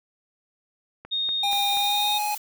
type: click train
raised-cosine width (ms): 0.5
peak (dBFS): -25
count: 4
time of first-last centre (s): 1.05-1.771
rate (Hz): 4.16
type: tone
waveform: sine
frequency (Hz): 3700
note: A#7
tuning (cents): -14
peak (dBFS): -23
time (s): 1.11-2.19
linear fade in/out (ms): 20
type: tone with pitch glide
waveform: square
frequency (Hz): 807 to 835.9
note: G#5 to G#5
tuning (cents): -50 to +11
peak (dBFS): -25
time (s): 1.43-2.35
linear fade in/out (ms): 5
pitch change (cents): +61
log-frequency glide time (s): 1.75-2.15
type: noise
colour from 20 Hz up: blue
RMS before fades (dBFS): -35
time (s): 1.51-2.38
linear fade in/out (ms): 5
effects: none